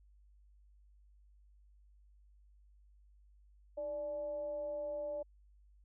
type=tone with frequency modulation; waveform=sine; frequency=587 Hz; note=D5; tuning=1 cent flat; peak=-37 dBFS; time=3.77-5.23 s; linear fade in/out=10 ms; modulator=270 Hz; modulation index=0.25; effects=added 50 Hz sine -61 dBFS peak until 5.84 s